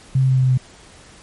sine tone with pitch steps, 132.5 / 131.58 / 130.68 / 129.77 / 128.88 / 127.99 Hz, C3 / C3 / C3 / C3 / C3 / C3, +22 / +10 / -2 / -14 / -26 / -38 cents, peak -12 dBFS, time 0.15-0.576 s, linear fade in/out 5 ms, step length 71 ms, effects pink hiss -45 dBFS RMS until 1.22 s + MP3 48 kbps

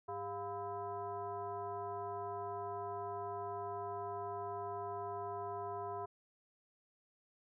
sine tone with frequency modulation, 702 Hz, F5, 9 cents sharp, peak -39 dBFS, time 0.08-6.06 s, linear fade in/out 10 ms, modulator 300 Hz, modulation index 1.4, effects none

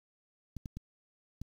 clicks, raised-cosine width 5 ms, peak -28 dBFS, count 4, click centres 0.567 / 0.658 / 0.77 / 1.416 s, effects 9-bit

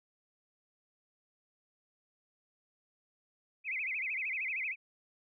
sine tone with vibrato, 2299 Hz, D7, 37 cents flat, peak -33 dBFS, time 3.64-4.76 s, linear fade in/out 50 ms, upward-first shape sine, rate 13 Hz, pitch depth 220 cents each way, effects none

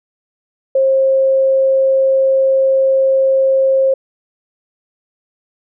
sine tone, 534 Hz, C5, 35 cents sharp, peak -9 dBFS, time 0.75-3.94 s, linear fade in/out 5 ms, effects none

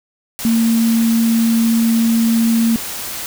sine tone in noise, 228.6 Hz, A#3, 34 cents flat, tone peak -11 dBFS, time 0.45-2.76 s, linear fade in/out 0 ms, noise white, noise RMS -26 dBFS, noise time 0.39-3.26 s, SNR +12 dB, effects none

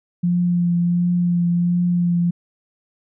sine tone with vibrato, 174.61 Hz, F3, in tune, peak -15 dBFS, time 0.23-2.31 s, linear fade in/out 10 ms, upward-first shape triangle, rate 1.4 Hz, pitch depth 20 cents each way, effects none

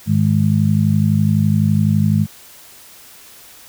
harmonic tone, 51.91 Hz, G#1, in tune, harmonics 2 / 3 / 4, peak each -16 / -16 / -16 dBFS, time 0.06-2.27 s, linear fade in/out 50 ms, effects white hiss -42 dBFS RMS until 3.68 s

